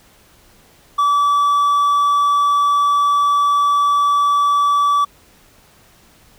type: tone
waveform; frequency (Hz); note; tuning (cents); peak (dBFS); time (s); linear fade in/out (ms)
triangle; 1152; D6; -34; -10; 0.98-5.05; 10
effects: pink hiss -50 dBFS RMS until 6.38 s